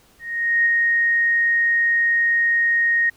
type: tone with ADSR envelope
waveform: sine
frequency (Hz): 1864.7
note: A#6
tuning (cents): 0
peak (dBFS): -13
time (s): 0.19-3.1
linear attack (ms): 470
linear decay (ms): 9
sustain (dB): -2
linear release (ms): 9
effects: pink hiss -55 dBFS RMS until 3.16 s